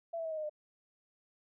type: tone with pitch steps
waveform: sine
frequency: 670 / 656.2 / 642.7 / 629.5 / 616.5 / 603.8 Hz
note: E5 / E5 / E5 / D#5 / D#5 / D5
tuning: +28 / -8 / -44 / +20 / -16 / +48 cents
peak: -35 dBFS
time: 0.13-0.496 s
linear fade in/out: 10 ms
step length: 61 ms
effects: none